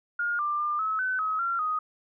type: tone with pitch steps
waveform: sine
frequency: 1421 / 1188 / 1198 / 1292 / 1514 / 1276 / 1372 / 1249 Hz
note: F6 / D6 / D6 / E6 / F#6 / D#6 / F6 / D#6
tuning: +30 / +20 / +34 / -35 / +39 / +43 / -31 / +6 cents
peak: -25 dBFS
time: 0.19-1.79 s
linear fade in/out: 5 ms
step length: 200 ms
effects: none